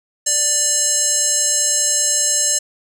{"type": "tone with band-pass filter", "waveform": "square", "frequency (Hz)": 587.3, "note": "D5", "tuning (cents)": 0, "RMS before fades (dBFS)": -17, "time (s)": [0.26, 2.59], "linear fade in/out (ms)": 10, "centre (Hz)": 7400, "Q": 5.9, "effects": []}